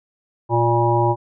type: harmonic tone with a mistuned harmonic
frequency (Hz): 117.5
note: A#2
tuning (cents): +14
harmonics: 1 / 3 / 5 / 7 / 8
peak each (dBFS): -19 / -20 / -24 / -21 / -21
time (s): 0.49-1.16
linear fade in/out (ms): 50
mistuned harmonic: 8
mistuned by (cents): +42
effects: none